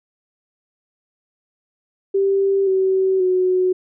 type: tone with pitch steps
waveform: sine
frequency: 392 / 380 / 368.3 Hz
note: G4 / F#4 / F#4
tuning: 0 / +46 / -8 cents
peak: -14 dBFS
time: 2.14-3.73 s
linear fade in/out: 10 ms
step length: 530 ms
effects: none